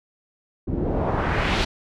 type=noise with low-pass filter sweep; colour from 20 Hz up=pink; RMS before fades=-23 dBFS; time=0.67-1.65 s; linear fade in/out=10 ms; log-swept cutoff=270 to 4200 Hz; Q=1.3; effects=none